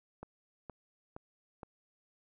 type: click train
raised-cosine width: 1 ms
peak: -30 dBFS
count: 4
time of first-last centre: 0.23-1.632 s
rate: 2.14 Hz
effects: none